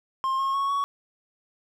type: tone with pitch steps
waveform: triangle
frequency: 1062 / 1081 / 1105 / 1120 Hz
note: C6 / C#6 / C#6 / C#6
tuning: +25 / -44 / -6 / +18 cents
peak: -21 dBFS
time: 0.24-0.84 s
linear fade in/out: 0 ms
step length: 150 ms
effects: none